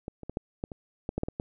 clicks, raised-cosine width 2 ms, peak -22 / -28 / -22 / -16 / -18 / -26 / -17 / -16 / -15 / -20 / -18 dBFS, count 11, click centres 0.081 / 0.233 / 0.296 / 0.371 / 0.639 / 0.718 / 1.091 / 1.18 / 1.234 / 1.285 / 1.399 s, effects none

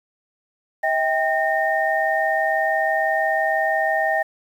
sine tone cluster, 641 / 787 / 1836 Hz, E5 / G5 / A#6, -49 / +7 / -27 cents, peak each -22 dBFS, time 0.83-4.23 s, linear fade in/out 10 ms, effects 8-bit

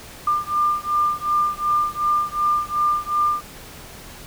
sine beating tone pair, 1196 / 1198.7 Hz, D6 / D6, +31 / +35 cents, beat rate 2.7 Hz, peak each -21 dBFS, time 0.27-3.41 s, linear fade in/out 5 ms, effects pink hiss -40 dBFS RMS until 4.26 s

